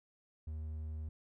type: tone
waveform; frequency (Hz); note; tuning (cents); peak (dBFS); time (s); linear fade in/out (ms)
triangle; 77.78; D#2; 0; -37; 0.47-1.09; 5
effects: none